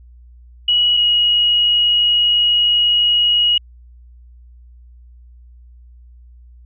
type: tone pair in turn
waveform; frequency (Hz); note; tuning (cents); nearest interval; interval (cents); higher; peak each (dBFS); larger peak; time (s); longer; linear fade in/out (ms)
sine; 2919 / 2897; F#7 / F#7; -24 / -37; unison; 13; first; -11; neither; 0.68-0.97 / 0.97-3.58; second; 5
effects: added 60 Hz sine -40 dBFS peak until 6.65 s